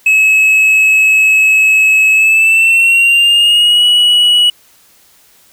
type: tone with pitch glide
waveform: triangle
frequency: 2578 to 2927 Hz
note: E7 to F#7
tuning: -39 to -19 cents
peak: -4 dBFS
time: 0.06-4.5 s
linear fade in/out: 5 ms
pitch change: +220 cents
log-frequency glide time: 2.12-3.86 s
effects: white hiss -47 dBFS RMS until 5.52 s